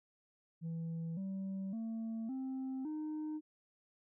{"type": "tone with pitch steps", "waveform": "sine", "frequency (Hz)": [164.81, 192.63, 225.1, 263.1, 307.5], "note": ["E3", "G3", "A3", "C4", "D#4"], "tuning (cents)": [0, -30, 40, 10, -20], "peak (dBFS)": -35, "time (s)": [0.61, 3.41], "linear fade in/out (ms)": 50, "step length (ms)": 560, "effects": ["tanh soft clip ceiling -37 dBFS"]}